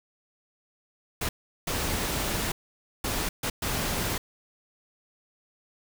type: noise bursts at uneven times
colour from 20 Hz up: pink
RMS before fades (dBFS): -29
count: 5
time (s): 1.21-1.29 / 1.67-2.52 / 3.04-3.29 / 3.43-3.5 / 3.62-4.18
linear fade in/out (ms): 5
effects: none